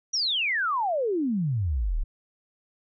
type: exponential sweep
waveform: sine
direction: down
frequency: 5920 to 31.2 Hz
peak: -23 dBFS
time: 0.13-2.04 s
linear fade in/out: 10 ms
effects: none